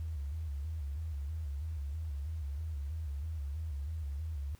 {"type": "tone with vibrato", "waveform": "sine", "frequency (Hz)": 75, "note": "D2", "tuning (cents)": 37, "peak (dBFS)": -35, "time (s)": [0, 4.55], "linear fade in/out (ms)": 0, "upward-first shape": "square", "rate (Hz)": 3.1, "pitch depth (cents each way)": 110, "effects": ["pink hiss -64 dBFS RMS until 4.59 s"]}